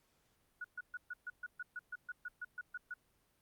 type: tone bursts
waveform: sine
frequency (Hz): 1462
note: F#6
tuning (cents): -21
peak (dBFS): -40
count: 15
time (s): 0.61-2.94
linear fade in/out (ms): 5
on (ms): 34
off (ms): 130
effects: pink hiss -75 dBFS RMS until 3.41 s + Opus 48 kbps